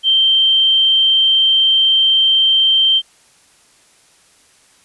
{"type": "tone", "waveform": "sine", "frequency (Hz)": 3136, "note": "G7", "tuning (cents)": 0, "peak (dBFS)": -9, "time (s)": [0.03, 3.02], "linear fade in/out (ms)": 50, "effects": ["white hiss -51 dBFS RMS until 4.84 s", "resampled to 24000 Hz"]}